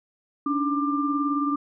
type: tone cluster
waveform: sine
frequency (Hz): 284.8 / 303.4 / 1190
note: C#4 / D#4 / D6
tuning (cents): +47 / -44 / +22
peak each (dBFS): -24 / -32 / -26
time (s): 0.46-1.56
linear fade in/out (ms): 5
effects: none